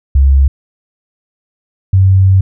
sine tone pair in turn, 68 / 95.39 Hz, C#2 / G2, -33 / -47 cents, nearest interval tritone, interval 586 cents, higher second, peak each -4 dBFS, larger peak neither, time 0.15-0.48 / 1.93-2.41 s, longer second, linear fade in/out 5 ms, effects none

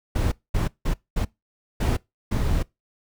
brown noise bursts at uneven times, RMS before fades -22 dBFS, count 6, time 0.15-0.32 / 0.54-0.68 / 0.85-0.94 / 1.16-1.25 / 1.8-1.97 / 2.31-2.63 s, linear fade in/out 10 ms, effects noise-tail reverb RT60 0.2 s tail -23 dB re dry

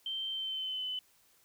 sine tone with pitch glide, 3124 to 3019 Hz, G7 to F#7, -7 to +34 cents, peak -34 dBFS, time 0.06-0.99 s, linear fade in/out 2 ms, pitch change -59 cents, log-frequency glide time 0.3-0.87 s, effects white hiss -67 dBFS RMS until 1.44 s

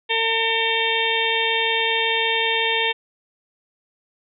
harmonic tone, 452.7 Hz, A4, 49 cents sharp, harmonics 1 / 2 / 4 / 5 / 6 / 7 / 8, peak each -26 / -26 / -26 / -26 / -26 / -26 / -26 dBFS, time 0.09-2.93 s, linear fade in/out 20 ms, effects none

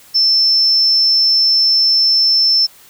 sine tone, 5320 Hz, E8, 15 cents sharp, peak -9 dBFS, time 0.14-2.67 s, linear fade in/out 20 ms, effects white hiss -44 dBFS RMS until 2.89 s

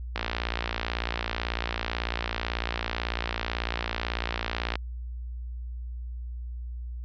click train, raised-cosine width 0.3 ms, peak -12 dBFS, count 268, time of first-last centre 0.16-4.756 s, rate 58.1 Hz, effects added 60 Hz sine -33 dBFS peak until 7.04 s + resampled to 16000 Hz

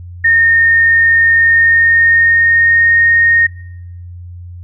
sine tone with pitch glide, 1834 to 1852.1 Hz, A#6 to A#6, -29 to -12 cents, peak -6 dBFS, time 0.24-3.47 s, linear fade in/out 10 ms, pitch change +17 cents, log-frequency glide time 1.35-3.01 s, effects noise-tail reverb RT60 0.8 s tail -22 dB re dry + added 88 Hz sine -27 dBFS peak until 4.63 s

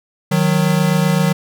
square tone pair together, 155.56 / 183.38 Hz, D#3 / F#3, 0 / -15 cents, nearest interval minor third, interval 285 cents, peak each -16 dBFS, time 0.31-1.33 s, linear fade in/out 10 ms, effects none

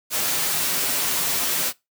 white noise with comb filter, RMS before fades -23 dBFS, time 0.1-1.73 s, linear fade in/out 50 ms, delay 9.2 ms, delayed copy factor -0.5, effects noise-tail reverb RT60 0.2 s tail -21 dB re dry + high-pass 100 Hz 12 dB/octave

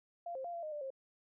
sine tone with pitch steps, 690 / 528 / 694 / 682 / 616 / 592 / 535 Hz, F5 / C5 / F5 / F5 / D#5 / D5 / C5, -21 / +16 / -11 / -41 / -17 / +14 / +38 cents, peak -39 dBFS, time 0.26-0.904 s, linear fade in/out 5 ms, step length 92 ms, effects none

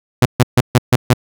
sawtooth tone bursts, 123.6 Hz, B2, 2 cents sharp, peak -3 dBFS, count 6, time 0.22-1.136 s, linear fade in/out 5 ms, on 36 ms, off 140 ms, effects none

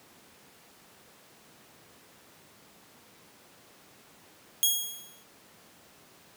10% pulse tone with exponential decay, 3296 Hz, G#7, 14 cents flat, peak -11 dBFS, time 4.63-5.23 s, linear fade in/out 0 ms, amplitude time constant 130 ms, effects pink hiss -56 dBFS RMS until 6.36 s + high-pass 150 Hz 12 dB/octave

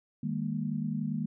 sine chord, D# suspended fourth, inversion none, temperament equal with one note detuned, 155.56 / 202.7 / 233.1 Hz, D#3 / G#3 / A#3, 0 / -42 / 0 cents, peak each -34 dBFS, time 0.23-1.26 s, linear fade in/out 5 ms, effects none

